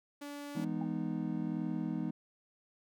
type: tone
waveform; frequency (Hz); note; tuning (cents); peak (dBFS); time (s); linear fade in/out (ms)
sawtooth; 288; D4; -34; -38; 0.21-0.65; 10
type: chord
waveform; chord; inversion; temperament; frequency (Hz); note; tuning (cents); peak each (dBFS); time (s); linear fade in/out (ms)
triangle; E major seventh; none; just; 164.81 / 206 / 247.2 / 309; E3 / G#3 / B3 / D#4; 0 / -14 / +2 / -12; -37; 0.55-2.11; 10
type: tone with exponential decay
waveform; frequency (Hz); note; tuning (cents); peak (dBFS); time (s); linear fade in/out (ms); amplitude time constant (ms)
sine; 800; G5; +35; -39; 0.81-0.88; 5; 15
effects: none